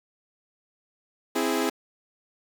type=chord; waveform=sawtooth; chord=C augmented; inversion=none; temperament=equal; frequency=261.6 / 329.6 / 415.3 Hz; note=C4 / E4 / G#4; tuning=0 / 0 / 0 cents; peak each=-24 dBFS; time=1.35-1.7 s; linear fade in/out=10 ms; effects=7-bit